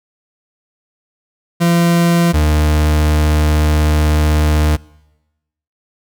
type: tone pair in turn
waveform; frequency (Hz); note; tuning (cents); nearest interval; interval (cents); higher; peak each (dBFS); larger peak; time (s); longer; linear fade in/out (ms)
40% pulse; 170.8 / 76.08; F3 / D#2; -38 / -38; octave + major second; 1400; first; -9; neither; 1.6-2.33 / 2.33-4.77; second; 20
effects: noise-tail reverb RT60 1.0 s tail -24 dB re dry